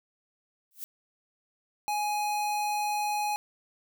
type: noise with exponential growth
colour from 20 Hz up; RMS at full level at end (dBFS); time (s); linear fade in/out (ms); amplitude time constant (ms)
violet; -34; 0.71-0.84; 0; 28
type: tone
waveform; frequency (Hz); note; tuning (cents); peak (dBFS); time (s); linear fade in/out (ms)
square; 835; G#5; +9; -28; 1.88-3.36; 0
effects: none